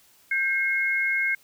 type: tone pair together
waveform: sine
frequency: 1580 / 2160 Hz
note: G6 / C#7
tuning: +13 / -45 cents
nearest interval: perfect fourth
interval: 542 cents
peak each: -26 / -23 dBFS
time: 0.31-1.35 s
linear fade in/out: 5 ms
effects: white hiss -58 dBFS RMS until 1.43 s